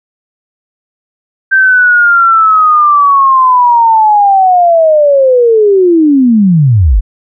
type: linear sweep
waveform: sine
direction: down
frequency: 1568 to 38.92 Hz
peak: -3 dBFS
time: 1.51-7.01 s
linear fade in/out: 20 ms
effects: none